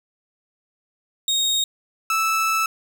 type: tone pair in turn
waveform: 30% pulse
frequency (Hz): 3729 / 1313.1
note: A#7 / E6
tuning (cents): 0 / -7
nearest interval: octave + tritone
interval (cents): 1807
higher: first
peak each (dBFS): -16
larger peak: neither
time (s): 1.28-1.64 / 2.1-2.66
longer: second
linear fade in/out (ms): 2
effects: none